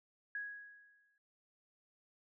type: tone with exponential decay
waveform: sine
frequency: 1661.2 Hz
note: G#6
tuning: in tune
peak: -37 dBFS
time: 0.35-1.18 s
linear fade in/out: 2 ms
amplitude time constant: 180 ms
effects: none